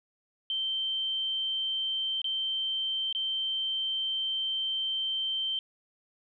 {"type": "tone with dropouts", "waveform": "sine", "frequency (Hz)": 3120, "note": "G7", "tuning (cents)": -9, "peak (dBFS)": -28, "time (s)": [0.5, 5.59], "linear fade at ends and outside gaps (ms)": 1, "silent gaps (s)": [[2.217, 2.243], [3.127, 3.149]], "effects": []}